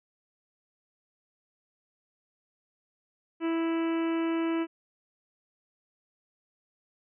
harmonic tone, 329.6 Hz, E4, in tune, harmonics 1 / 2 / 3 / 4 / 5 / 6 / 7 / 8 / 9, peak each -26 / -40 / -40 / -42 / -46 / -48 / -46 / -47 / -49 dBFS, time 3.4-4.67 s, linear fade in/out 50 ms, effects none

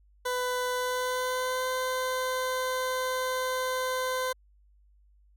20% pulse tone with pitch glide, 499.2 to 512.9 Hz, B4 to C5, +19 to -35 cents, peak -23 dBFS, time 0.25-4.33 s, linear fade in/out 10 ms, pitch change +46 cents, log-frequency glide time 0.75-1.68 s, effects added 50 Hz sine -58 dBFS peak until 5.36 s

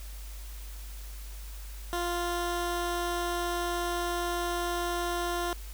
15% pulse tone, 348.8 Hz, F4, 2 cents flat, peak -23 dBFS, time 1.93-5.53 s, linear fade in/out 0 ms, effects added 50 Hz sine -39 dBFS peak until 5.73 s + white hiss -50 dBFS RMS until 5.73 s

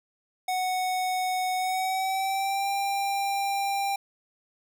square tone with pitch glide, 740 to 793.1 Hz, F#5 to G5, 0 to +20 cents, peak -26 dBFS, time 0.48-3.96 s, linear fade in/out 5 ms, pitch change +120 cents, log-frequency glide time 1.57-2.69 s, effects none

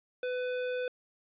square tone, 500 Hz, B4, 21 cents sharp, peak -32 dBFS, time 0.23-0.88 s, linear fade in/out 2 ms, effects resampled to 8000 Hz + 10-bit

